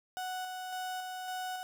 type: tone with tremolo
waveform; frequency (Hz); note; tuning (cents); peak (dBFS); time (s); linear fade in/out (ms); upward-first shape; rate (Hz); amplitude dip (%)
35% pulse; 740; F#5; 0; -34; 0.17-1.63; 0; square; 1.8; 30
effects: none